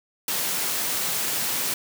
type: high-pass noise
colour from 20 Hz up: white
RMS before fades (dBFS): -26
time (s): 0.28-1.74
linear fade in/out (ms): 2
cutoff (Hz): 110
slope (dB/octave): 48
effects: none